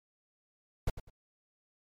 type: noise with echo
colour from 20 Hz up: brown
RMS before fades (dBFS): -28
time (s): 0.87-0.9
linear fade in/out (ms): 5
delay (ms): 100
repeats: 2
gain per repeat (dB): -13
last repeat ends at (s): 1.1
effects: MP3 96 kbps